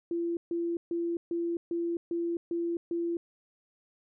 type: tone bursts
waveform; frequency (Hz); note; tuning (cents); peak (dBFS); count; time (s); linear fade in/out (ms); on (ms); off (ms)
sine; 340.1; F4; -46; -28; 8; 0.11-3.17; 2; 260; 140
effects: none